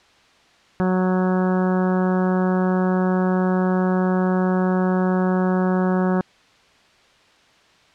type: harmonic tone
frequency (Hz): 184.6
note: F#3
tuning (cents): -4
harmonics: 1 / 2 / 3 / 4 / 5 / 6 / 7 / 8 / 9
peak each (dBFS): -18 / -24 / -28 / -30 / -32 / -34 / -35 / -36 / -37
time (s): 0.8-6.21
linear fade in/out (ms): 0
effects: white hiss -54 dBFS RMS until 7.94 s + low-pass 4000 Hz 12 dB/octave